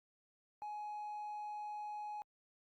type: tone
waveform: triangle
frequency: 839 Hz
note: G#5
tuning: 17 cents sharp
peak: -39 dBFS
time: 0.62-2.22 s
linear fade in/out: 0 ms
effects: tanh soft clip ceiling -36 dBFS + Opus 48 kbps

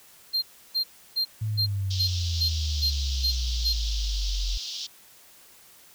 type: tone bursts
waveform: triangle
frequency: 4186 Hz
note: C8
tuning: in tune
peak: -21 dBFS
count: 9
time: 0.33-3.736 s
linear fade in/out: 20 ms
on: 94 ms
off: 320 ms
type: exponential sweep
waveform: sine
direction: down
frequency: 109.9 to 43.5 Hz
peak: -25 dBFS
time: 1.41-4.58 s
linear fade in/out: 10 ms
type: band-pass noise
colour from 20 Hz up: white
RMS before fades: -35 dBFS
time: 1.9-4.87 s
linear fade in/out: 10 ms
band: 3100 to 5700 Hz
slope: 48 dB/octave
effects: white hiss -53 dBFS RMS until 5.94 s

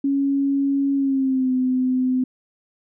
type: tone with pitch glide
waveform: sine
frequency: 277.2 to 255.7 Hz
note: C#4 to C4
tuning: 0 to -40 cents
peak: -17 dBFS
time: 0.04-2.24 s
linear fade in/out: 5 ms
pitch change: -140 cents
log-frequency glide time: 0.95-1.52 s
effects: none

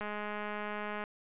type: click train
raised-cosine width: 0.5 ms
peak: -24 dBFS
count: 216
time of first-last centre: 0.01-1.039 s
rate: 209 Hz
effects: resampled to 8000 Hz

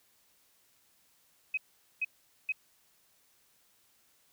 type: tone bursts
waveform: sine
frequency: 2534 Hz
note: D#7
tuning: 31 cents sharp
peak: -28 dBFS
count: 3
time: 1.54-2.522 s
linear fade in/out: 5 ms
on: 34 ms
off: 440 ms
effects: white hiss -68 dBFS RMS until 4.32 s

